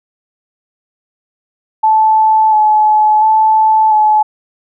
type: tone with vibrato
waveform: sine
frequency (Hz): 864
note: A5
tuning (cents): -32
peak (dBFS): -6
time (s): 1.83-4.23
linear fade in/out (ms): 10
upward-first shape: square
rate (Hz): 0.72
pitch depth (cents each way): 17
effects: none